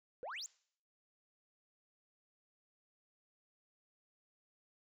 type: exponential sweep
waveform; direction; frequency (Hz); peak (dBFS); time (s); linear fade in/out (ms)
sine; up; 451.3 to 7480; -40; 0.23-0.46; 0
effects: noise-tail reverb RT60 0.6 s tail -25 dB re dry + tanh soft clip ceiling -40 dBFS